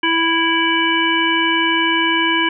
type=harmonic tone; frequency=329.6 Hz; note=E4; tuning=in tune; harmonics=1 / 3 / 5 / 7 / 9; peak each=-20 / -20 / -20 / -20 / -20 dBFS; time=0.03-2.49 s; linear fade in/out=5 ms; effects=none